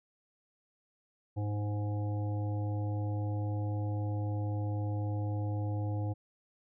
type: harmonic tone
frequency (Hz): 103.83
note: G#2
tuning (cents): 0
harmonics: 1 / 3 / 5 / 7 / 8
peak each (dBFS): -31 / -41 / -45 / -48 / -49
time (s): 1.36-6.14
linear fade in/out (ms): 20
effects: none